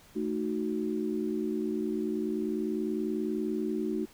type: chord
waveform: sine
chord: D# diminished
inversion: second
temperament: equal with one note detuned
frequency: 220 / 309.7 / 370 Hz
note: A3 / D#4 / F#4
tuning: 0 / -8 / 0 cents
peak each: -33 dBFS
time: 0.15-4.06 s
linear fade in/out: 20 ms
effects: pink hiss -57 dBFS RMS until 4.13 s